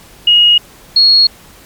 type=tone pair in turn; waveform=sine; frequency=2879 / 4314 Hz; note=F#7 / C#8; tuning=-48 / -48 cents; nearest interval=perfect fifth; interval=700 cents; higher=second; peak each=-4 dBFS; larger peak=neither; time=0.27-0.58 / 0.96-1.27 s; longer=neither; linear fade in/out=5 ms; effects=pink hiss -40 dBFS RMS until 1.65 s + MP3 96 kbps